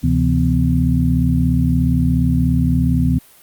sine tone cluster, 73 / 129.9 / 166.9 / 251 Hz, D2 / C3 / E3 / B3, -10 / -12 / +22 / +28 cents, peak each -18 dBFS, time 0.03-3.19 s, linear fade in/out 10 ms, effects white hiss -47 dBFS RMS until 3.42 s + Opus 48 kbps

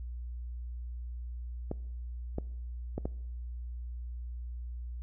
clicks, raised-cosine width 2 ms, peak -20 dBFS, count 4, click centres 1.714 / 2.384 / 2.98 / 3.055 s, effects noise-tail reverb RT60 0.8 s tail -22 dB re dry + added 60 Hz sine -37 dBFS peak until 5.02 s

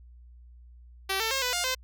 5% pulse tone with pitch steps, 385.9 / 446.9 / 537 / 497.6 / 707 / 515 Hz, G4 / A4 / C5 / B4 / F5 / C5, -27 / +27 / +45 / +13 / +21 / -28 cents, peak -15 dBFS, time 1.09-1.75 s, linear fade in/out 10 ms, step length 110 ms, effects added 60 Hz sine -48 dBFS peak until 1.83 s

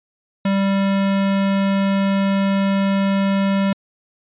square tone, 196 Hz, G3, in tune, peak -16 dBFS, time 0.45-3.73 s, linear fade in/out 5 ms, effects resampled to 8000 Hz

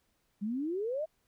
sine exponential sweep, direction up, 195.6 to 653 Hz, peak -31 dBFS, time 0.41-1.06 s, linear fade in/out 20 ms, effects pink hiss -75 dBFS RMS until 1.27 s

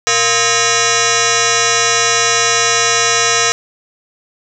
sine tone with frequency modulation, 2205 Hz, C#7, 10 cents flat, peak -10 dBFS, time 0.07-3.52 s, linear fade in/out 0 ms, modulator 580 Hz, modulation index 7.8, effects none

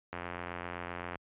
click train, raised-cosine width 0.5 ms, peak -23 dBFS, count 91, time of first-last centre 0.13-1.156 s, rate 87.7 Hz, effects high-pass 60 Hz 12 dB/octave + resampled to 8000 Hz

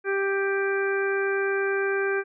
harmonic tone, 393.2 Hz, G4, 5 cents sharp, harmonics 1 / 2 / 3 / 4 / 5 / 6, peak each -24 / -37 / -36 / -28 / -41 / -36 dBFS, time 0.04-2.24 s, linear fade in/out 50 ms, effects none

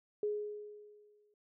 sine tone with exponential decay, 418 Hz, G#4, 11 cents sharp, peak -30 dBFS, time 0.23-1.34 s, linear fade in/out 2 ms, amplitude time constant 240 ms, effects none

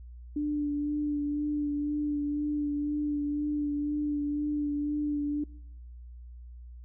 sine tone with vibrato, 293.7 Hz, D4, in tune, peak -27 dBFS, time 0.36-5.44 s, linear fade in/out 5 ms, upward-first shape sine, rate 2 Hz, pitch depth 19 cents each way, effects noise-tail reverb RT60 0.8 s tail -24 dB re dry + added 60 Hz sine -43 dBFS peak until 6.84 s

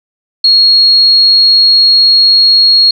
sine tone, 4299 Hz, C8, 46 cents sharp, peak -3 dBFS, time 0.44-2.91 s, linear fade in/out 5 ms, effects none

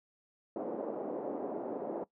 white band-pass noise, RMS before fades -38 dBFS, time 0.56-2.04 s, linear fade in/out 2 ms, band 250 to 620 Hz, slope 24 dB/octave, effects noise-tail reverb RT60 0.1 s tail -19 dB re dry

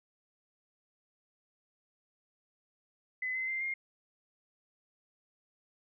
sine tone with pitch steps, 2020 / 2054 / 2089 / 2124 Hz, B6 / C7 / C7 / C7, +39 / -33 / -3 / +25 cents, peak -32 dBFS, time 3.22-3.74 s, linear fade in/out 5 ms, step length 130 ms, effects none

